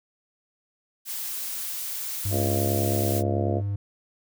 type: noise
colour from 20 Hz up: blue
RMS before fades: -32 dBFS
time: 1.05-3.23 s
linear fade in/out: 50 ms
type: tone with pitch glide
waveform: triangle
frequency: 98 to 100.52 Hz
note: G2 to G2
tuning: 0 to +44 cents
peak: -23 dBFS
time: 2.25-3.76 s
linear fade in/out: 5 ms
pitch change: +44 cents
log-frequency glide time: 2.49-2.71 s
type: harmonic tone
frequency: 69.3 Hz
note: C#2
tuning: in tune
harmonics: 3 / 4 / 5 / 6 / 7 / 8 / 9 / 10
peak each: -32 / -34 / -30 / -36 / -34 / -35 / -33 / -33 dBFS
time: 2.3-3.62 s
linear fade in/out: 50 ms
effects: none